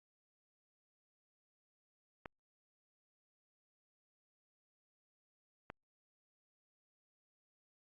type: clicks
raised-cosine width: 0.5 ms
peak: -29 dBFS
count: 2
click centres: 2.258 / 5.701 s
effects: Opus 48 kbps